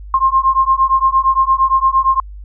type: beating tone pair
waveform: sine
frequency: 1059 / 1067.7 Hz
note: C6 / C6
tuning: +21 / +35 cents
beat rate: 8.7 Hz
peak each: -13 dBFS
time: 0.14-2.2 s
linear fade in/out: 2 ms
effects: added 50 Hz sine -29 dBFS peak until 2.44 s